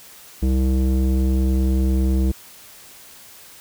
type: tone with low-pass filter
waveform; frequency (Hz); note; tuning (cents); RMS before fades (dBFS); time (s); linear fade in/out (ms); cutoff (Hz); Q
square; 65; C2; -11; -18; 0.42-2.32; 10; 330; 1.6
effects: white hiss -44 dBFS RMS until 3.6 s